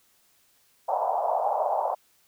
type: band-pass noise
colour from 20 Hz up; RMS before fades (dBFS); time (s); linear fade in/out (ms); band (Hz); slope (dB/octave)
pink; -26; 0.88-1.95; 10; 600 to 920; 48
effects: white hiss -64 dBFS RMS until 2.27 s